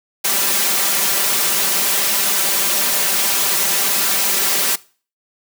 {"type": "noise with comb filter", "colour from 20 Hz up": "white", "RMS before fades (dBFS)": -17, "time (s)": [0.24, 4.76], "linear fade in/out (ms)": 10, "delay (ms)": 5.1, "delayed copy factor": 0.75, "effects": ["noise-tail reverb RT60 0.4 s tail -21 dB re dry", "high-pass 200 Hz 12 dB/octave"]}